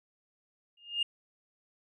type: tone with exponential growth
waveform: sine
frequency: 2829 Hz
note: F7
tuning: 22 cents sharp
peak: -23 dBFS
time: 0.77-1.03 s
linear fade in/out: 5 ms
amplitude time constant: 55 ms
effects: tanh soft clip ceiling -21 dBFS